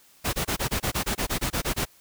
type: noise bursts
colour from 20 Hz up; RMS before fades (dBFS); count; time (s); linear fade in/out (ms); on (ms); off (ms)
pink; -26; 14; 0.24-1.855; 20; 94; 23
effects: white hiss -57 dBFS RMS until 2 s